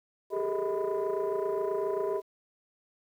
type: tone cluster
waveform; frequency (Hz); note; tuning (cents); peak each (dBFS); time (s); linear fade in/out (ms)
sine; 392 / 419.5 / 450.6 / 636 / 995; G4 / G#4 / A4 / D#5 / B5; 0 / +17 / +41 / +38 / +13; -30 / -32 / -37 / -34 / -37; 0.3-2.22; 50
effects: tanh soft clip ceiling -22 dBFS + 10-bit